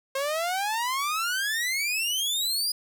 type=exponential sweep; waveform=sawtooth; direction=up; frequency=531 to 4978 Hz; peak=-22 dBFS; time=0.15-2.72 s; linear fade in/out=5 ms; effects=none